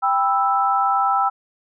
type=chord; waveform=sine; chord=E minor; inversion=first; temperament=just; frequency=791.1 / 988.9 / 1318.5 Hz; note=G5 / B5 / E6; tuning=+16 / +2 / 0 cents; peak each=-19 / -24 / -19 dBFS; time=0.02-1.3 s; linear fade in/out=20 ms; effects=none